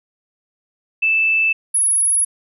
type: tone pair in turn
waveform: sine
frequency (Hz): 2637 / 10493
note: E7 / E9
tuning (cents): 0 / -9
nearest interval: 2 octaves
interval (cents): 2391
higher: second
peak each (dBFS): -13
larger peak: neither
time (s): 1.02-1.53 / 1.74-2.25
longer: neither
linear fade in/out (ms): 10
effects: none